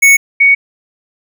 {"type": "tone pair in turn", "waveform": ["square", "sine"], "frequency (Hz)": [2217, 2232], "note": ["C#7", "C#7"], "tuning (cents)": [0, 11], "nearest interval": "unison", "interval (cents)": 11, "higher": "second", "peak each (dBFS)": -4, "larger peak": "neither", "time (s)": [[0.02, 0.17], [0.4, 0.55]], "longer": "neither", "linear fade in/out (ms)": 10, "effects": []}